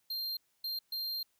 square tone bursts at uneven times, 4186 Hz, C8, in tune, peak -35 dBFS, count 3, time 0.1-0.37 / 0.64-0.79 / 0.92-1.23 s, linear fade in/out 5 ms, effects white hiss -75 dBFS RMS until 1.39 s

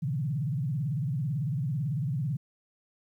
sine tone with vibrato, 140 Hz, C#3, 18 cents sharp, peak -27 dBFS, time 0.02-2.37 s, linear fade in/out 10 ms, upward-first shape sine, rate 18 Hz, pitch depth 290 cents each way, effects 11-bit

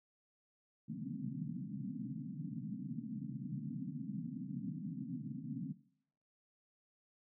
pink band-pass noise, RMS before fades -43 dBFS, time 0.88-5.73 s, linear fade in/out 10 ms, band 130 to 280 Hz, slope 96 dB/octave, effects noise-tail reverb RT60 0.7 s tail -20 dB re dry

